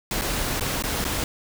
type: noise with dropouts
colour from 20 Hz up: pink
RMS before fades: -26 dBFS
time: 0.11-1.24 s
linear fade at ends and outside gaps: 2 ms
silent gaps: 0.213-0.218 / 0.597-0.608 / 0.824-0.837 / 1.043-1.05 s
effects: none